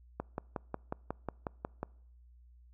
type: click train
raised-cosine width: 1 ms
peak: -21 dBFS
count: 10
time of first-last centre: 0.2-1.83 s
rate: 5.52 Hz
effects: noise-tail reverb RT60 0.7 s tail -26 dB re dry + added 60 Hz sine -56 dBFS peak until 2.73 s